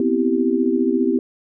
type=chord; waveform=sine; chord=C major seventh; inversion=third; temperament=equal with one note detuned; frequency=246.9 / 261.6 / 329.6 / 390 Hz; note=B3 / C4 / E4 / G4; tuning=0 / 0 / 0 / -9 cents; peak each=-21 dBFS; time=0-1.19 s; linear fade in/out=2 ms; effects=none